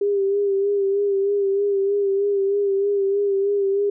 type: tone with vibrato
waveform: sine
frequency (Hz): 398.7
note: G4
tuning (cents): +29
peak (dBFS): -17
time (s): 0.01-3.9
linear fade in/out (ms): 5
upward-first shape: sine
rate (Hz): 3.2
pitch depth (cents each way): 38
effects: none